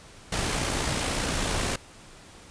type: noise with amplitude modulation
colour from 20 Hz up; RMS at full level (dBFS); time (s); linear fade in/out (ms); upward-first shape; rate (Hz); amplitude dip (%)
pink; -26; 0.32-1.76; 5; sine; 58.1; 35
effects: pink hiss -49 dBFS RMS until 2.5 s + resampled to 22050 Hz